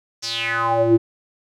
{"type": "tone with band-pass filter sweep", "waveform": "square", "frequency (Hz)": 115.2, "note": "A#2", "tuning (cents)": -20, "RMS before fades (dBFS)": -19, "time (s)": [0.22, 0.98], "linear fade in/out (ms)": 20, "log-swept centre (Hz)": [5800, 290], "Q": 5.4, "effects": []}